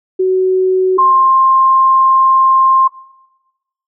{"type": "tone pair in turn", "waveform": "sine", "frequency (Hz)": [373.7, 1057], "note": ["F#4", "C6"], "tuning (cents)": [17, 17], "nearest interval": "octave + tritone", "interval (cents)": 1800, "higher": "second", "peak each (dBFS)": [-9, -6], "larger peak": "second", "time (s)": [[0.19, 0.98], [0.98, 2.88]], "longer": "second", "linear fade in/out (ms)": 10, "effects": ["noise-tail reverb RT60 1.0 s tail -18 dB re dry"]}